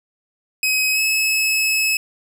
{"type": "tone with pitch glide", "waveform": "sawtooth", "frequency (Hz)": [2538, 2585], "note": ["D#7", "E7"], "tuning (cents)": [34, -34], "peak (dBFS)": -13, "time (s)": [0.63, 1.97], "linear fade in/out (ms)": 2, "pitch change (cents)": 32, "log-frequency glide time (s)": [0.92, 1], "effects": []}